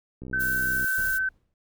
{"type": "click train", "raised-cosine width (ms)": 3, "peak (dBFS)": -26, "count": 41, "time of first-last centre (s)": [0.22, 0.844], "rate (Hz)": 64.1}
{"type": "tone", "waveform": "sine", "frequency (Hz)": 1534, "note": "G6", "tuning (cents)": -38, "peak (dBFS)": -23, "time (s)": [0.33, 1.29], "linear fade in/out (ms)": 5}
{"type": "noise", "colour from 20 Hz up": "violet", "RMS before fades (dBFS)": -34, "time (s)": [0.39, 1.19], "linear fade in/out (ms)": 20}
{"type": "noise with exponential decay", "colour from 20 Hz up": "brown", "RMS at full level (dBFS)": -35, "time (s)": [0.98, 1.54], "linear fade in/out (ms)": 1, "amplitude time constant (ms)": 120}
{"effects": []}